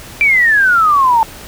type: exponential sweep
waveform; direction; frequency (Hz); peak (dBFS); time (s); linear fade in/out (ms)
sine; down; 2370 to 878; -7; 0.21-1.23; 0
effects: pink hiss -33 dBFS RMS until 1.47 s